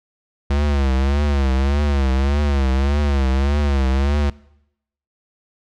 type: tone with vibrato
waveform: square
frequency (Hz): 69.3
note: C#2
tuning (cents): 0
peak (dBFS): -16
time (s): 0.5-4.3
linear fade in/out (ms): 5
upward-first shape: triangle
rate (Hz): 1.7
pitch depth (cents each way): 120
effects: noise-tail reverb RT60 0.8 s tail -22 dB re dry + low-pass 5000 Hz 12 dB/octave